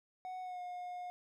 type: tone with pitch glide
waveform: triangle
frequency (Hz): 740 to 717.7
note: F#5 to F5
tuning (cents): 0 to +47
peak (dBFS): -39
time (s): 0.25-1.1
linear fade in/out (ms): 0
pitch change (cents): -53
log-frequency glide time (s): 0.41-0.61
effects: none